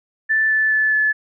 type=tone with pitch steps; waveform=sine; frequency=1760 / 1748.9 / 1737.8 / 1726.8 Hz; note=A6 / A6 / A6 / A6; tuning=0 / -11 / -22 / -33 cents; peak=-14 dBFS; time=0.29-1.13 s; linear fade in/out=20 ms; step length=210 ms; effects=none